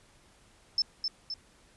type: tone with echo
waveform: sine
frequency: 5274 Hz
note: E8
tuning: in tune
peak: -23 dBFS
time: 0.78-0.82 s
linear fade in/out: 2 ms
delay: 260 ms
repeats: 2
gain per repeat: -5 dB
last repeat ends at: 1.34 s
effects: pink hiss -61 dBFS RMS until 1.76 s + resampled to 24000 Hz